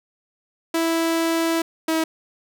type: tone pair in turn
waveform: sawtooth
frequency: 329.5 / 321.6 Hz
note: E4 / E4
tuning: -1 / -43 cents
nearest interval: unison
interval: 42 cents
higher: first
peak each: -15 dBFS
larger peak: neither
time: 0.74-1.62 / 1.88-2.04 s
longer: first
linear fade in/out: 5 ms
effects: none